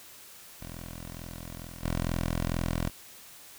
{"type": "tone with level steps", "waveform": "10% pulse", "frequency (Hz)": 42.23, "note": "E1", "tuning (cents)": 43, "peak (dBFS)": [-32, -35, -20], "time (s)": [0.6, 2.9], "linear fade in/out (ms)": 20, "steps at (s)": [1.66, 1.83], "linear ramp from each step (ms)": 10, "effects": ["white hiss -50 dBFS RMS until 3.58 s"]}